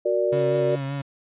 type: chord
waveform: sine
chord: Gb augmented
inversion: none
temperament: equal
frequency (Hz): 370 / 466.2 / 587.3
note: Gb4 / Bb4 / D5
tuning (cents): 0 / 0 / 0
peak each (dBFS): -24 / -26 / -22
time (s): 0.05-0.76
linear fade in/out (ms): 10
type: tone with vibrato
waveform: 35% pulse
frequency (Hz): 138.59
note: C#3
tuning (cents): 0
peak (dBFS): -25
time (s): 0.32-1.02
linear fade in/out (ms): 10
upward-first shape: sine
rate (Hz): 5.2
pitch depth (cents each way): 31
type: noise bursts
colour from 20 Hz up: blue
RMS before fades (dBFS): -39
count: 3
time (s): 0.36-0.762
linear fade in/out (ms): 10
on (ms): 74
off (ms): 90
effects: resampled to 8000 Hz